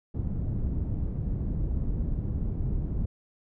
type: low-pass noise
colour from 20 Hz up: pink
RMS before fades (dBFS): -29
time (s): 0.14-3.06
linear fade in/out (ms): 10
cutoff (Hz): 180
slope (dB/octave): 12
effects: none

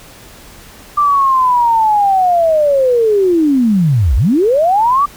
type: linear two-way sweep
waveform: sine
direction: down then up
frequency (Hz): 1186 to 51.8 to 1186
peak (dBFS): -8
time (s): 0.97-5.06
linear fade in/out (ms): 10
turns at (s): 4.16
effects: pink hiss -38 dBFS RMS until 5.16 s

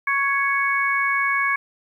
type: harmonic tone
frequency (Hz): 555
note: C#5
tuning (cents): +2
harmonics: 2 / 3 / 4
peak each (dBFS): -23 / -23 / -22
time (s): 0.07-1.56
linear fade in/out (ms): 5
effects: 9-bit

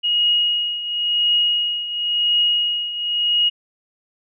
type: tone with tremolo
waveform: sine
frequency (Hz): 2883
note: F#7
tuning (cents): -46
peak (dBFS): -13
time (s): 0.03-3.5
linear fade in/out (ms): 20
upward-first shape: triangle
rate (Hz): 0.95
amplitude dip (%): 75
effects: none

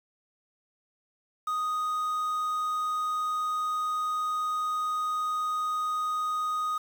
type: tone with quantisation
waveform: triangle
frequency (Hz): 1244.5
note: D#6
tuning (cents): 0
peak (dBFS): -25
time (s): 1.47-6.78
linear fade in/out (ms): 5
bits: 8
effects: none

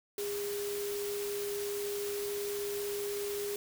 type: tone in noise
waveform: sine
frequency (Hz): 407.9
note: G#4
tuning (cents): -31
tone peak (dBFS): -34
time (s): 0.18-3.56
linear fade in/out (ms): 2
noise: white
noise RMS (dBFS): -42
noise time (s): 0.18-3.56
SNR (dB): +5
effects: none

